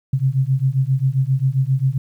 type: beating tone pair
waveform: sine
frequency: 129.4 / 136.9 Hz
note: C3 / C#3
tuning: -19 / -21 cents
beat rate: 7.5 Hz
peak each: -18 dBFS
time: 0.13-1.98 s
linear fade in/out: 5 ms
effects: 9-bit